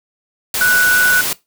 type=tone in noise; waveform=sine; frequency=1480 Hz; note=F#6; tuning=in tune; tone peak=-10 dBFS; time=0.61-1.21 s; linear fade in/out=2 ms; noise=white; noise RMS=-19 dBFS; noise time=0.54-1.33 s; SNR=+6 dB; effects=noise-tail reverb RT60 0.2 s tail -19 dB re dry